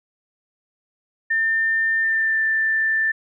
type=tone with pitch glide; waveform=sine; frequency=1800 to 1774.2 Hz; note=A6 to A6; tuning=+39 to +14 cents; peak=-17 dBFS; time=1.3-3.12 s; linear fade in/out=10 ms; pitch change=-25 cents; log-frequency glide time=1.98-2.42 s; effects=none